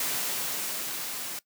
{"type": "noise with level ramp", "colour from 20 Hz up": "white", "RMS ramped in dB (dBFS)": [-29, -36], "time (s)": [0, 1.39], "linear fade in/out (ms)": 2, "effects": ["noise-tail reverb RT60 0.1 s tail -19 dB re dry", "high-pass 150 Hz 12 dB/octave"]}